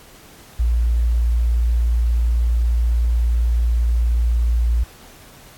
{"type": "tone", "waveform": "sine", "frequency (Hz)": 58.27, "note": "A#1", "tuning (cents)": 0, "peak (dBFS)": -14, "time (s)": [0.59, 4.84], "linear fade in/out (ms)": 10, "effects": ["pink hiss -45 dBFS RMS until 5.57 s", "AAC 64 kbps"]}